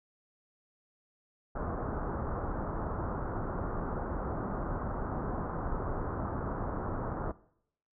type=low-pass noise; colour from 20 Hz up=pink; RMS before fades=-35 dBFS; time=1.55-7.32 s; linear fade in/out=10 ms; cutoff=1400 Hz; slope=48 dB/octave; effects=noise-tail reverb RT60 0.7 s tail -20 dB re dry